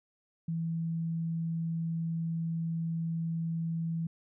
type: tone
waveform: sine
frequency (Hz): 164.81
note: E3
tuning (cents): 0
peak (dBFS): -30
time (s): 0.48-4.07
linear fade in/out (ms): 5
effects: none